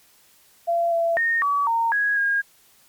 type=tone with pitch steps; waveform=sine; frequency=682 / 672 / 1842 / 1140 / 919 / 1659 / 1626 Hz; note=F5 / E5 / A#6 / C#6 / A#5 / G#6 / G#6; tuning=-41 / +33 / -21 / +48 / -25 / -2 / -37 cents; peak=-18 dBFS; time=0.67-2.42 s; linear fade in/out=20 ms; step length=250 ms; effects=white hiss -56 dBFS RMS until 2.88 s + MP3 96 kbps